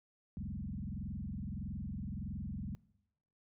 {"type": "tone with frequency modulation", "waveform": "sine", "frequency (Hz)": 139.7, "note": "C#3", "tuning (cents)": 14, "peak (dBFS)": -38, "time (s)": [0.37, 2.75], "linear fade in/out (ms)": 0, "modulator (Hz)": 21.6, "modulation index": 3.9, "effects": ["noise-tail reverb RT60 0.9 s tail -23 dB re dry"]}